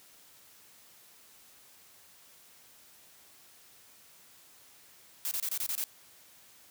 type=noise bursts; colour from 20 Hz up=blue; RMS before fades=-33 dBFS; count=7; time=5.25-5.84 s; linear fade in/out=0 ms; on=62 ms; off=26 ms; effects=white hiss -58 dBFS RMS until 6.7 s + high-pass 60 Hz 12 dB/octave